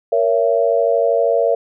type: chord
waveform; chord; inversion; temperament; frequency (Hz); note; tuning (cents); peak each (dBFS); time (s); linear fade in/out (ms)
sine; A# diminished; none; just; 466.2 / 559.4 / 671.3; A#4 / C#5 / E5; 0 / +16 / +31; -17; 0.12-1.55; 5
effects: none